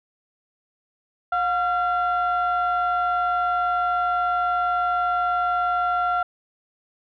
sine tone pair together, 716.7 / 1373 Hz, F5 / F6, +45 / -30 cents, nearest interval major seventh, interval 1125 cents, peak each -21 dBFS, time 1.32-6.23 s, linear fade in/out 5 ms, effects tanh soft clip ceiling -15 dBFS

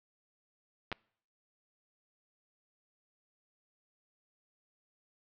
clicks, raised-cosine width 0.3 ms, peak -20 dBFS, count 2, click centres 0.917 / 0.926 s, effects noise-tail reverb RT60 0.6 s tail -26 dB re dry + low-pass 5000 Hz 12 dB/octave

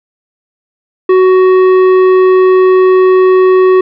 sine tone with tanh clipping, 372.5 Hz, F#4, 12 cents sharp, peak -5 dBFS, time 1.09-3.81 s, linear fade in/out 5 ms, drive 11 dB, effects none

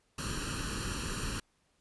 pink noise with comb filter, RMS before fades -36 dBFS, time 0.18-1.4 s, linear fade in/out 5 ms, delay 0.7 ms, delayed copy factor +0.8, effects pink hiss -73 dBFS RMS until 1.8 s + resampled to 24000 Hz

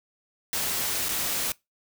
white noise with dropouts, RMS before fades -28 dBFS, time 0.53-1.52 s, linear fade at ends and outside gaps 1 ms, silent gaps 1.086-1.09 s, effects noise-tail reverb RT60 0.2 s tail -23 dB re dry

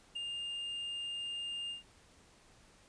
triangle tone with ADSR envelope, 2812 Hz, F7, 11 cents sharp, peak -33 dBFS, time 0.15-1.83 s, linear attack 15 ms, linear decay 5 ms, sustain -3 dB, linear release 130 ms, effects pink hiss -63 dBFS RMS until 2.88 s + resampled to 22050 Hz

